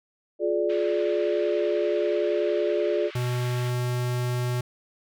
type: chord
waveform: sine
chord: D diminished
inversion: first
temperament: just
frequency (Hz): 352.4 / 422.9 / 587.3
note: F4 / Ab4 / D5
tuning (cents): +16 / +31 / 0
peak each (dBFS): -26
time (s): 0.39-3.11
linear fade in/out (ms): 50
type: band-pass noise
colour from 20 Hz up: white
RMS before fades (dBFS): -44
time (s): 0.69-3.71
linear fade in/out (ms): 10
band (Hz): 1200 to 3200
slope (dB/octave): 24
type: tone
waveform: square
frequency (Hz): 123.47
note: B2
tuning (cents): 0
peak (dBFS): -25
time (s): 3.15-4.61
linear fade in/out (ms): 5
effects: none